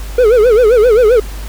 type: tone with vibrato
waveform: triangle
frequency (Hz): 460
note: A#4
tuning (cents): -23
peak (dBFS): -3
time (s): 0.18-1.2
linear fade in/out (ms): 5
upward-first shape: sine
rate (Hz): 7.6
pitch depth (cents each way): 180
effects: added 50 Hz sine -22 dBFS peak until 1.48 s + pink hiss -33 dBFS RMS until 1.48 s